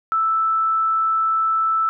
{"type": "tone", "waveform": "sine", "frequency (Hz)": 1318.5, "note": "E6", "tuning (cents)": 0, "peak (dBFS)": -16, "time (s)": [0.12, 1.89], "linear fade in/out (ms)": 0, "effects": []}